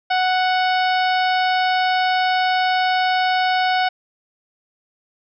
harmonic tone, 740 Hz, F#5, in tune, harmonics 1 / 2 / 3 / 4 / 5 / 6 / 7, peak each -17 / -23 / -27 / -29 / -31 / -33 / -34 dBFS, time 0.1-3.89 s, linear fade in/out 10 ms, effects none

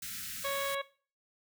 white band-stop noise, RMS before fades -41 dBFS, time 0.02-0.75 s, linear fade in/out 5 ms, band 260 to 1300 Hz, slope 96 dB/octave
harmonic tone, 554.4 Hz, C#5, in tune, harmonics 1 / 2 / 3 / 4 / 5 / 6 / 7, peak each -35 / -37 / -41 / -41 / -50 / -44 / -45 dBFS, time 0.44-0.82 s, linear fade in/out 10 ms
effects noise-tail reverb RT60 0.4 s tail -18 dB re dry

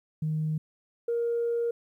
sine tone pair in turn, 155.56 / 469.4 Hz, D#3 / A#4, 0 / +12 cents, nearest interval octave + perfect fifth, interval 1912 cents, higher second, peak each -25 / -24 dBFS, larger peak second, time 0.22-0.58 / 1.08-1.71 s, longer second, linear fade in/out 5 ms, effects tanh soft clip ceiling -21 dBFS + 11-bit

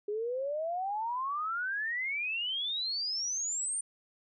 sine exponential sweep, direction up, 405.8 to 9100 Hz, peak -31 dBFS, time 0.08-3.81 s, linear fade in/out 5 ms, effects none

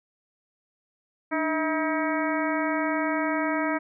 harmonic tone with a mistuned harmonic, 319.3 Hz, D#4, 45 cents sharp, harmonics 1 / 2 / 3 / 4 / 5 / 6 / 7, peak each -27 / -30 / -32 / -33 / -34 / -35 / -35 dBFS, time 1.31-3.79 s, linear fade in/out 20 ms, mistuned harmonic 1, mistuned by -98 cents, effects none

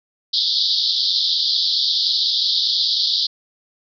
white band-pass noise, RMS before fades -19 dBFS, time 0.33-3.27 s, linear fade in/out 10 ms, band 3400 to 5000 Hz, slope 96 dB/octave, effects none

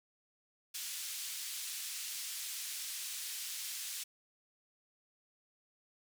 white band-pass noise, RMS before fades -42 dBFS, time 0.74-4.04 s, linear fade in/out 10 ms, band 2600 to 11000 Hz, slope 12 dB/octave, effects none

